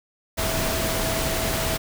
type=tone in noise; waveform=sine; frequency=652 Hz; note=E5; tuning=19 cents flat; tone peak=-30 dBFS; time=0.37-1.78 s; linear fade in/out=20 ms; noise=pink; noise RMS=-25 dBFS; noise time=0.37-1.78 s; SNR=-8 dB; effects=none